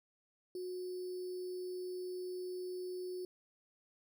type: tone with sample-and-hold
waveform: sine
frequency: 364.7 Hz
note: F#4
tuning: 25 cents flat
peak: -39 dBFS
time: 0.55-3.25 s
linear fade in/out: 2 ms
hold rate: 4900 Hz
effects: none

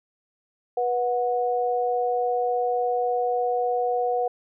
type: tone pair together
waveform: sine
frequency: 488.7 / 732.2 Hz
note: B4 / F#5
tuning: -18 / -18 cents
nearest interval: perfect fifth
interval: 700 cents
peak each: -24 / -24 dBFS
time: 0.77-4.28 s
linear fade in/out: 5 ms
effects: none

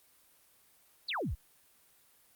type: exponential sweep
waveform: sine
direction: down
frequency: 4978 to 44.48 Hz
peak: -32 dBFS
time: 1.08-1.35 s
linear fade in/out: 10 ms
effects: white hiss -65 dBFS RMS until 2.35 s + Opus 32 kbps

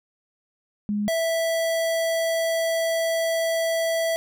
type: tone pair in turn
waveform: sine / square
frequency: 207.3 / 658.1 Hz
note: G#3 / E5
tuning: -3 / -3 cents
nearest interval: octave + minor sixth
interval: 2000 cents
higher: second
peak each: -22 dBFS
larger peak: neither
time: 0.89-1.08 / 1.08-4.16 s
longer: second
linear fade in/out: 0 ms
effects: none

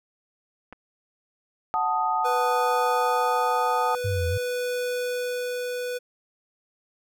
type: clicks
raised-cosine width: 0.5 ms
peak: -26 / -32 dBFS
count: 2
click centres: 0.726 / 0.73 s
type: chord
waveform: sine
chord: D# diminished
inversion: first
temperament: equal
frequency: 740 / 880 / 1244.5 Hz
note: F#5 / A5 / D#6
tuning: 0 / 0 / 0 cents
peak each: -27 / -25 / -26 dBFS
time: 1.74-3.95 s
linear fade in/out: 0 ms
type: tone with tremolo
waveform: square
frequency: 493.9 Hz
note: B4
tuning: in tune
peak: -26 dBFS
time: 2.24-5.99 s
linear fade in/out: 20 ms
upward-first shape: sine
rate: 0.49 Hz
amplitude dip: 25%
type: linear two-way sweep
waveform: sine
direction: down then up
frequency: 103 to 82.8 to 103 Hz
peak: -24 dBFS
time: 4.04-4.38 s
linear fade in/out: 10 ms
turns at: 4.28 s
effects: none

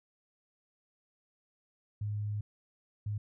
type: tone bursts at uneven times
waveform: sine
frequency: 104.4 Hz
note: G#2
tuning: 10 cents sharp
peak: -32 dBFS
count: 2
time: 2.01-2.41 / 3.06-3.18 s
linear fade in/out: 5 ms
effects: none

